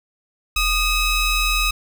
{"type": "ring-modulated tone", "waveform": "25% pulse", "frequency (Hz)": 1270, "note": "D#6", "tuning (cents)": 35, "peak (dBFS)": -10, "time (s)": [0.56, 1.71], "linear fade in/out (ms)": 5, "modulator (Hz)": 1310, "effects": []}